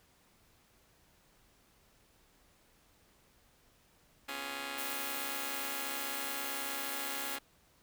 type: chord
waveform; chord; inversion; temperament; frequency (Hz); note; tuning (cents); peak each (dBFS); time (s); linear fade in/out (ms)
5% pulse; C# dominant seventh; third; just; 249.5 / 277.2 / 346.5 / 415.8; B3 / C#4 / E#4 / G#4; +18 / 0 / -14 / +2; -37 / -31 / -37 / -36; 4.28-7.39; 10
type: noise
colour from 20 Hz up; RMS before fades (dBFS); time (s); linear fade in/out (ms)
blue; -41; 4.77-7.37; 20
effects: pink hiss -67 dBFS RMS until 7.82 s